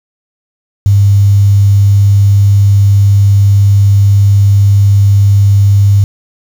sine tone with quantisation, 100.1 Hz, G2, 37 cents sharp, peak -3 dBFS, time 0.86-6.04 s, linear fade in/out 0 ms, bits 5, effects none

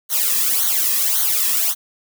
blue noise with flanger, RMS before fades -18 dBFS, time 0.09-1.75 s, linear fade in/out 50 ms, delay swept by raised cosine 0.39 to 1.39 ms, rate 1.8 Hz, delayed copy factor -0.95, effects none

